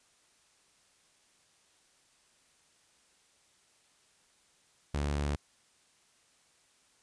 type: tone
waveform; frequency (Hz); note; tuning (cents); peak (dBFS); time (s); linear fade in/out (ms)
sawtooth; 72.3; D2; -27; -26; 4.94-5.36; 5
effects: white hiss -67 dBFS RMS until 7.02 s + resampled to 22050 Hz